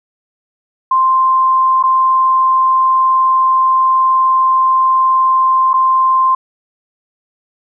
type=tone with dropouts; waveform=sine; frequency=1046.5 Hz; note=C6; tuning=in tune; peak=-8 dBFS; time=0.91-6.35 s; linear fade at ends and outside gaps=5 ms; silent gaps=1.828-1.836 / 5.733-5.739 s; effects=none